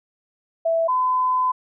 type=tone pair in turn; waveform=sine; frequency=659.3 / 1014.6 Hz; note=E5 / B5; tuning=0 / +46 cents; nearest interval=perfect fifth; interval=746 cents; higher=second; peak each=-17 dBFS; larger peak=neither; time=0.65-0.88 / 0.88-1.52 s; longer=second; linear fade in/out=10 ms; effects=none